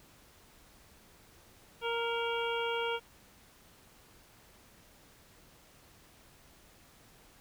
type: harmonic tone with a mistuned harmonic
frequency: 466.2 Hz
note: A#4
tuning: in tune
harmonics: 1 / 2 / 3 / 5 / 6 / 7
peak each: -34 / -37 / -39 / -41 / -42 / -42 dBFS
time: 1.81-3 s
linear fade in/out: 50 ms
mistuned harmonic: 5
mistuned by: -28 cents
effects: pink hiss -60 dBFS RMS until 7.4 s